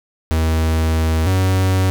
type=tone pair in turn; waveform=45% pulse; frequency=80.1 / 94.29 Hz; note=E2 / F#2; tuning=-49 / +33 cents; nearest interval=minor third; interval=282 cents; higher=second; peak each=-14 / -13 dBFS; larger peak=second; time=0.31-1.27 / 1.27-1.9 s; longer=first; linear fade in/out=0 ms; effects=none